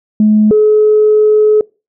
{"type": "tone pair in turn", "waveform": "sine", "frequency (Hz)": [213.3, 426.6], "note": ["G#3", "G#4"], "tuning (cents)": [46, 46], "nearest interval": "octave", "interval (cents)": 1200, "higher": "second", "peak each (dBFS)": -4, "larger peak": "neither", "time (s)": [[0.2, 0.51], [0.51, 1.61]], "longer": "second", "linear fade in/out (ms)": 2, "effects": ["noise-tail reverb RT60 0.3 s tail -25 dB re dry", "tanh soft clip ceiling 0 dBFS"]}